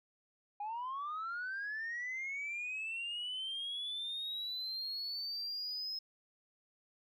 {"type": "linear sweep", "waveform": "sine", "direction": "up", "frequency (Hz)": [808, 5160], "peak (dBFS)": -36, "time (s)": [0.6, 5.99], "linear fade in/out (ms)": 5, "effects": ["tanh soft clip ceiling -35 dBFS"]}